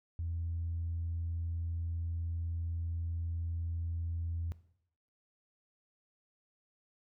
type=tone; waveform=sine; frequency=83.9 Hz; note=E2; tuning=31 cents sharp; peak=-33 dBFS; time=0.19-4.52 s; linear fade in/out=0 ms; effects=noise-tail reverb RT60 0.7 s tail -18 dB re dry + tanh soft clip ceiling -29 dBFS